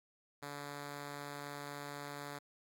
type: tone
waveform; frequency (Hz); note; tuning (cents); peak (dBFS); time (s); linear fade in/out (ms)
5% pulse; 144; D3; -34; -32; 0.42-2.39; 10
effects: AAC 64 kbps